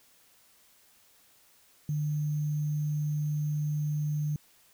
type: tone with sample-and-hold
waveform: sine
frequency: 150 Hz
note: D3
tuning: 37 cents sharp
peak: -27 dBFS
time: 1.89-4.36 s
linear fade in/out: 2 ms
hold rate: 6300 Hz
effects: white hiss -62 dBFS RMS until 4.73 s